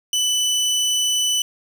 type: tone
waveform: 25% pulse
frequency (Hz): 2988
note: F#7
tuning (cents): +16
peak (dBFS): -14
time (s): 0.13-1.42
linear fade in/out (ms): 2
effects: none